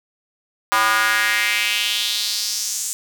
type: tone with high-pass filter sweep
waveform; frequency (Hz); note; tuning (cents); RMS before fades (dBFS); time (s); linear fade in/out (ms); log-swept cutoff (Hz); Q
square; 110.5; A2; +8; -20; 0.72-2.93; 0; 1100 to 7500; 3
effects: none